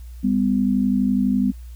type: tone pair together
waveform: sine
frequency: 200 / 252 Hz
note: G3 / B3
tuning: +35 / +35 cents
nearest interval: major third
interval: 400 cents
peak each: -19 dBFS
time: 0.23-1.52 s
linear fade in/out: 20 ms
effects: added 60 Hz sine -34 dBFS peak until 1.75 s + white hiss -56 dBFS RMS until 1.75 s